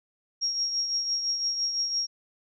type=tone with tremolo; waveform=sine; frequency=5588 Hz; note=F8; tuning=in tune; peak=-23 dBFS; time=0.41-2.07 s; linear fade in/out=20 ms; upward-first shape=triangle; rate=5.9 Hz; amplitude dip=55%; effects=none